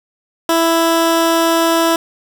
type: tone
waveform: 15% pulse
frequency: 330.9 Hz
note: E4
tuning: 7 cents sharp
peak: -5 dBFS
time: 0.49-1.96 s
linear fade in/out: 2 ms
effects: 7-bit